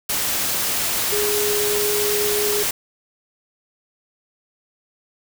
sine tone in noise, 415.3 Hz, G#4, in tune, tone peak -21 dBFS, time 1.12-2.63 s, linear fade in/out 5 ms, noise white, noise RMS -22 dBFS, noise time 0.09-2.71 s, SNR -2 dB, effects none

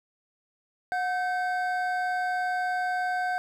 triangle tone pair together, 729 / 1545.8 Hz, F#5 / G6, -26 / -25 cents, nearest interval octave + minor second, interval 1301 cents, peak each -25 / -29 dBFS, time 0.92-3.38 s, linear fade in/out 0 ms, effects none

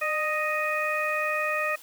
harmonic tone with a mistuned harmonic, 622.3 Hz, D#5, in tune, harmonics 1 / 2 / 3 / 4, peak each -30 / -30 / -30 / -30 dBFS, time 0.01-1.76 s, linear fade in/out 10 ms, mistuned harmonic 1, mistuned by -44 cents, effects white hiss -49 dBFS RMS until 1.82 s + high-pass 300 Hz 12 dB/octave

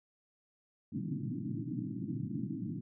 pink band-pass noise, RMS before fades -38 dBFS, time 0.92-2.81 s, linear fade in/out 5 ms, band 110 to 330 Hz, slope 96 dB/octave, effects none

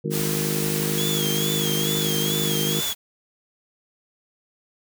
harmonic tone, 51.3 Hz, G#1, 21 cents flat, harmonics 3 / 4 / 5 / 6 / 7 / 8 / 9, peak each -27 / -30 / -37 / -35 / -31 / -40 / -31 dBFS, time 0.04-2.81 s, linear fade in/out 10 ms
white noise, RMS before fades -28 dBFS, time 0.1-2.95 s, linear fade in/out 50 ms
35% pulse tone with vibrato, 3322 Hz, G#7, in tune, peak -25 dBFS, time 0.98-2.93 s, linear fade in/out 0 ms, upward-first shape sine, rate 2.3 Hz, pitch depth 85 cents each way
effects none

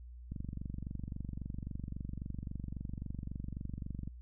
click train, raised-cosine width 5 ms, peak -28 dBFS, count 90, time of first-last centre 0.32-4.075 s, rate 23.7 Hz, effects added 60 Hz sine -47 dBFS peak until 4.21 s

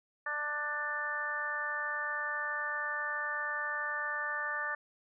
harmonic tone, 295.9 Hz, D4, 13 cents sharp, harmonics 2 / 3 / 4 / 5 / 6, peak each -45 / -44 / -39 / -40 / -35 dBFS, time 0.26-4.75 s, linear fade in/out 5 ms, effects none

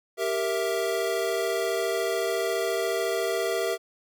square chord, E diminished, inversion first, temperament equal, 392 / 466.2 / 659.3 Hz, G4 / Bb4 / E5, 0 / 0 / 0 cents, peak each -30 dBFS, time 0.17-3.78 s, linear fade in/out 50 ms, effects none

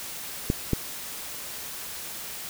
clicks, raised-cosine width 3 ms, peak -9 dBFS, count 2, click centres 0.501 / 0.733 s, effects white hiss -37 dBFS RMS until 2.49 s

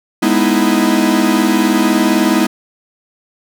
45% pulse chord, E major seventh, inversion first, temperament equal with one note detuned, 207.7 / 246.9 / 311.1 / 330.6 Hz, G#3 / B3 / D#4 / E4, 0 / 0 / 0 / +5 cents, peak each -16 dBFS, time 0.22-2.47 s, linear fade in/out 10 ms, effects none

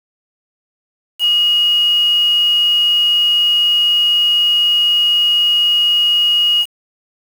sine tone with quantisation, 2884 Hz, F#7, 45 cents flat, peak -10 dBFS, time 1.19-6.66 s, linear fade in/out 50 ms, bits 5, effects none

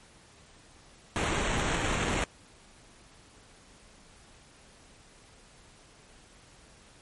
pink noise with sample-and-hold, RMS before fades -29 dBFS, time 1.16-2.24 s, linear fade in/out 0 ms, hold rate 4900 Hz, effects pink hiss -56 dBFS RMS until 7.01 s + MP3 48 kbps

